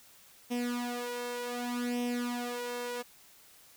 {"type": "tone with flanger", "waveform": "sawtooth", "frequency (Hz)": 243, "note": "B3", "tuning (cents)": -28, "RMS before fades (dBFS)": -35, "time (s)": [0.5, 3.03], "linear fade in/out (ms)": 20, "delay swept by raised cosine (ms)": [0.34, 2.24], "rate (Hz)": 0.66, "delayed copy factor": 0.8, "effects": ["white hiss -58 dBFS RMS until 3.76 s"]}